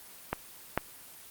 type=clicks; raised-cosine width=0.5 ms; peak=-14 / -10 dBFS; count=2; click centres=0.33 / 0.776 s; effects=white hiss -50 dBFS RMS until 1.3 s + Opus 24 kbps